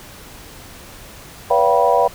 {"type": "tone cluster", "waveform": "sine", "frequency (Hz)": [485, 565, 679, 766, 974], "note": ["B4", "C#5", "F5", "G5", "B5"], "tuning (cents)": [-31, 33, -49, -40, -24], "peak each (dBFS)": -18, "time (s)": [1.5, 2.08], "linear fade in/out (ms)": 10, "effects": ["pink hiss -39 dBFS RMS until 2.14 s"]}